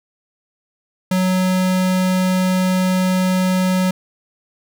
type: tone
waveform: square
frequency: 185 Hz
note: F#3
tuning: in tune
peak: -15 dBFS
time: 1.11-3.91 s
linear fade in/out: 5 ms
effects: none